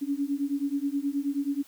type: beating tone pair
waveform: sine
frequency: 277.2 / 286.6 Hz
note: C#4 / D4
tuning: 0 / -42 cents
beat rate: 9.4 Hz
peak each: -29 dBFS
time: 0.01-1.63 s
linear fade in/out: 20 ms
effects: white hiss -56 dBFS RMS until 1.67 s